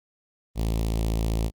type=tone with notch filter; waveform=sawtooth; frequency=55.3 Hz; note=A1; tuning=9 cents sharp; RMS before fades=-25 dBFS; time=0.55-1.51 s; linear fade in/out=50 ms; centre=1500 Hz; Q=0.67; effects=Opus 32 kbps